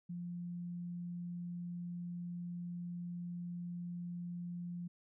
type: tone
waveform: sine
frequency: 174.61 Hz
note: F3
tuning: in tune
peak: -40 dBFS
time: 0.09-4.88 s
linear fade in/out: 10 ms
effects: none